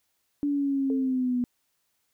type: linear sweep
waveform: sine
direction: down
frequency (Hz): 290 to 243.7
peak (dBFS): -23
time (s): 0.43-1.44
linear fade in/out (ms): 0
type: tone with exponential decay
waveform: sine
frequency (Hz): 441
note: A4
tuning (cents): +4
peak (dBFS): -29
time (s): 0.9-1.27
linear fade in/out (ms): 1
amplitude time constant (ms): 79
effects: white hiss -74 dBFS RMS until 2.13 s